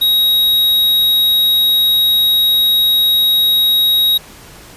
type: tone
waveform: square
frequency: 3800 Hz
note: A#7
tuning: 33 cents sharp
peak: -10 dBFS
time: 0.01-4.18 s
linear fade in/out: 10 ms
effects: pink hiss -38 dBFS RMS until 4.76 s + resampled to 32000 Hz